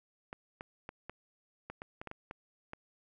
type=clicks; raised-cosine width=0.5 ms; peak=-27 dBFS; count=11; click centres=0.329 / 0.609 / 0.891 / 1.096 / 1.7 / 1.819 / 2.015 / 2.073 / 2.114 / 2.311 / 2.734 s; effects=none